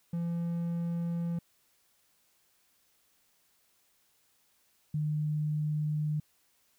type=tone pair in turn; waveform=triangle / sine; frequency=170 / 151.45 Hz; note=F3 / D#3; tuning=-46 / -46 cents; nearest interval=major second; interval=200 cents; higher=first; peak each=-28 dBFS; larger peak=neither; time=0.13-1.39 / 4.94-6.2 s; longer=neither; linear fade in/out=5 ms; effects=white hiss -70 dBFS RMS until 6.78 s